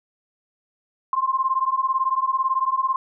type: beating tone pair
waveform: sine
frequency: 1046.5 / 1064.5 Hz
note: C6 / C6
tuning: 0 / +30 cents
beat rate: 18 Hz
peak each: -22 dBFS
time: 1.13-2.96 s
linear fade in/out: 2 ms
effects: none